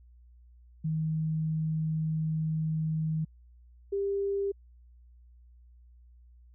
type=tone pair in turn; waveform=sine; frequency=157.8 / 397.6 Hz; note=D#3 / G4; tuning=+25 / +25 cents; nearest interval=octave + major third; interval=1600 cents; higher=second; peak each=-27 dBFS; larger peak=neither; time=0.84-3.25 / 3.92-4.52 s; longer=first; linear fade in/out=10 ms; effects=added 60 Hz sine -53 dBFS peak until 6.54 s